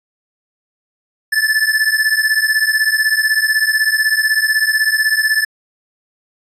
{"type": "beating tone pair", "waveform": "square", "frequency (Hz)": [1738, 1754], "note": ["A6", "A6"], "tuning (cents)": [-22, -6], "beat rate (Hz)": 16, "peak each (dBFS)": -16, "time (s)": [1.32, 5.45], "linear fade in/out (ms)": 10, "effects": ["resampled to 32000 Hz"]}